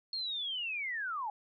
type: linear sweep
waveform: sine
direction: down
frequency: 4317 to 802 Hz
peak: -34 dBFS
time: 0.13-1.3 s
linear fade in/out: 2 ms
effects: none